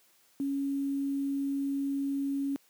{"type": "tone with quantisation", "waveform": "sine", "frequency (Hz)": 277.2, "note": "C#4", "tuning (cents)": 0, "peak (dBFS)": -28, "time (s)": [0.4, 2.56], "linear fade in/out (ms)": 0, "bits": 9, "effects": ["white hiss -65 dBFS RMS until 2.69 s", "high-pass 150 Hz 12 dB/octave"]}